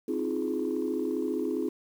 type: chord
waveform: sine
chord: F minor seventh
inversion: second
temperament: just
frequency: 261.9 / 314.3 / 349.2 / 419.1 Hz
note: C4 / Eb4 / F4 / Ab4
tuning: +2 / +18 / 0 / +16 cents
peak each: -32 dBFS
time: 0.08-1.69 s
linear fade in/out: 5 ms
effects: tanh soft clip ceiling -20 dBFS + 9-bit